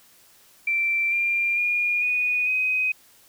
sine tone with pitch steps, 2346 / 2387 / 2429 / 2471 / 2514 Hz, D7 / D7 / D#7 / D#7 / D#7, -2 / +28 / -42 / -13 / +17 cents, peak -20 dBFS, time 0.67-2.92 s, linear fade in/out 5 ms, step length 450 ms, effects white hiss -55 dBFS RMS until 3.28 s

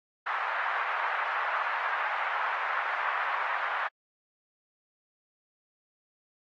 white band-pass noise, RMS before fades -31 dBFS, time 0.26-3.88 s, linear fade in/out 10 ms, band 810 to 1700 Hz, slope 24 dB/octave, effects AAC 32 kbps

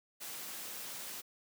white noise, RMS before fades -44 dBFS, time 0.2-1.22 s, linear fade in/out 20 ms, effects high-pass 150 Hz 12 dB/octave

